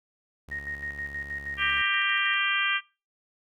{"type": "tone with pitch glide", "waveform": "sawtooth", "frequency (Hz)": [71.5, 70.03], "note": ["D2", "C#2"], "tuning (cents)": [-46, 18], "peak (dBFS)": -39, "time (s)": [0.48, 1.82], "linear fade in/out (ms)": 0, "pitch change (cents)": -36, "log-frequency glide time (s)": [1.01, 1.7]}
{"type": "tone with tremolo", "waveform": "sine", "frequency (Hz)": 1864.7, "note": "A#6", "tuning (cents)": 0, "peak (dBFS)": -31, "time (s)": [0.51, 2.37], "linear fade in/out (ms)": 10, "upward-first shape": "square", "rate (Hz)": 6.3, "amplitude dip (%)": 60}
{"type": "harmonic tone", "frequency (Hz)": 395.5, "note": "G4", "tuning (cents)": 15, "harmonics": [3, 4, 5, 6, 7, 8], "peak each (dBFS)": [-31, -29, -31, -29, -31, -31], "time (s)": [1.57, 2.81], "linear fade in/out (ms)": 50}
{"effects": ["noise-tail reverb RT60 0.3 s tail -22 dB re dry"]}